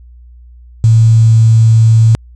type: tone with quantisation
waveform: sine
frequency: 112.4 Hz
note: A2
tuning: 37 cents sharp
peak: -3 dBFS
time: 0.84-2.15 s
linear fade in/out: 0 ms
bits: 5
effects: added 60 Hz sine -34 dBFS peak until 2.35 s + resampled to 22050 Hz